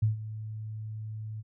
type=tone with ADSR envelope; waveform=sine; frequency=108.6 Hz; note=A2; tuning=22 cents flat; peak=-20 dBFS; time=0.02-1.43 s; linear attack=10 ms; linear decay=130 ms; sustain=-15 dB; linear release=34 ms; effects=none